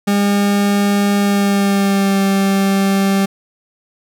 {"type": "tone with pitch glide", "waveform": "40% pulse", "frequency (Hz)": [202.1, 195.67], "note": ["G#3", "G3"], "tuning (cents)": [-47, -3], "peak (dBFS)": -11, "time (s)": [0.07, 3.26], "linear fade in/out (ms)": 10, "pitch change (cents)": -56, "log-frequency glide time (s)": [1.17, 2.22], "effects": []}